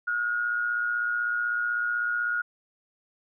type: tone with amplitude modulation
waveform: sine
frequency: 1436 Hz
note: F6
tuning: 48 cents sharp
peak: -22 dBFS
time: 0.07-2.42 s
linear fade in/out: 10 ms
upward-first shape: sine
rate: 116 Hz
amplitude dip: 55%
effects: none